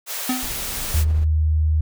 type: high-pass noise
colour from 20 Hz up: white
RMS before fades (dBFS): -28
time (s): 0.06-1.05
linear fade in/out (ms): 50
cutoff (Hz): 400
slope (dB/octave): 48
type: tone with exponential decay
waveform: square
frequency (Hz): 254.5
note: C4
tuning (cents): -48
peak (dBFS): -18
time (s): 0.29-0.6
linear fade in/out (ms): 5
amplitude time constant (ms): 66
type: noise with tremolo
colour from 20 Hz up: brown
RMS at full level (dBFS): -31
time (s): 0.42-1.25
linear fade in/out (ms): 20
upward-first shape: triangle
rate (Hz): 15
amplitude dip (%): 45
type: tone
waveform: sine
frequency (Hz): 77.78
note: D#2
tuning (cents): 0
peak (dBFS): -15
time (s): 0.94-1.81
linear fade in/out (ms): 5
effects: none